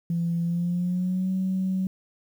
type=tone with pitch glide; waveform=sine; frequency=169.6 to 188.18 Hz; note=E3 to F#3; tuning=+50 to +30 cents; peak=-22 dBFS; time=0.1-1.87 s; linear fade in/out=2 ms; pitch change=+180 cents; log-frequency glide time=0.43-1.31 s; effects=tanh soft clip ceiling -18 dBFS + 9-bit